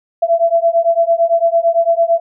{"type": "beating tone pair", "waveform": "sine", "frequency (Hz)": [667, 675.9], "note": ["E5", "E5"], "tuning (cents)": [20, 43], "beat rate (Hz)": 8.9, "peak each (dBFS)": -13, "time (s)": [0.22, 2.2], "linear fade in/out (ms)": 10, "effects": []}